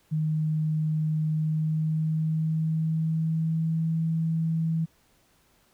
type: tone with pitch glide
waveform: sine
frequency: 155.56 to 162.35 Hz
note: D#3 to E3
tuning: 0 to -26 cents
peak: -23 dBFS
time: 0.11-4.86 s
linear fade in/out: 20 ms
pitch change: +74 cents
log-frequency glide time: 1.29-3.94 s
effects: pink hiss -64 dBFS RMS until 5.73 s